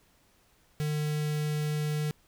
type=tone with notch filter; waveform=square; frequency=150.6 Hz; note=D3; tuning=44 cents sharp; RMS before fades=-30 dBFS; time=0.8-2.11 s; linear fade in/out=0 ms; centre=930 Hz; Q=1.1; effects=pink hiss -65 dBFS RMS until 2.27 s